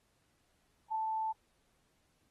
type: tone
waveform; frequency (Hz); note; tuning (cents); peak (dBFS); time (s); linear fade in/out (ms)
sine; 880; A5; 0; -32; 0.9-1.33; 20
effects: pink hiss -75 dBFS RMS until 2.3 s + AAC 32 kbps